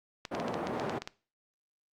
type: clicks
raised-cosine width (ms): 0.2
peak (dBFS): -20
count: 10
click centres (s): 0.252 / 0.35 / 0.4 / 0.482 / 0.542 / 0.671 / 0.798 / 0.896 / 1.02 / 1.075
type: band-pass noise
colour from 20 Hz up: white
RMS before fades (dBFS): -35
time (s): 0.31-0.99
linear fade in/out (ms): 10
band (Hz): 170 to 680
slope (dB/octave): 12
effects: noise-tail reverb RT60 0.4 s tail -21 dB re dry + Opus 48 kbps